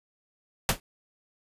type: noise with exponential decay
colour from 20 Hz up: pink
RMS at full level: -17 dBFS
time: 0.69-0.8 s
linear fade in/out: 1 ms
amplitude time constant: 22 ms
effects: resampled to 32000 Hz